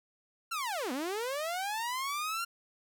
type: linear two-way sweep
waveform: sawtooth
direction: down then up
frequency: 1396.9 to 240 to 1396.9 Hz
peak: -29 dBFS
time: 0.51-2.45 s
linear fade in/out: 10 ms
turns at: 0.92 s
effects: none